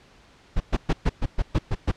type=noise bursts; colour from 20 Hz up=brown; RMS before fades=-20 dBFS; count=9; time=0.56-1.916 s; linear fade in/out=10 ms; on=44 ms; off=120 ms; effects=pink hiss -54 dBFS RMS until 1.96 s + low-pass 5000 Hz 12 dB/octave